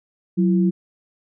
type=tone pair together; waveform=sine; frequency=184.9 / 337 Hz; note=F#3 / E4; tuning=-1 / +38 cents; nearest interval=minor seventh; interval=1039 cents; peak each=-15 / -22 dBFS; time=0.37-0.71 s; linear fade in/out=20 ms; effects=none